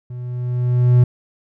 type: tone with level ramp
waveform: triangle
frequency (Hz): 123.47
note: B2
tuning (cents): 0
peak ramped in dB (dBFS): -26 to -5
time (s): 0.1-1.04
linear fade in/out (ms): 5
effects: none